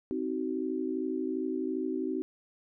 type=chord; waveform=sine; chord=C diminished; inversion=none; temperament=just; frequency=261.6 / 314 / 376.7 Hz; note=C4 / Eb4 / Gb4; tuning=0 / +16 / +31 cents; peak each=-34 dBFS; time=0.11-2.22 s; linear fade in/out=0 ms; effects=none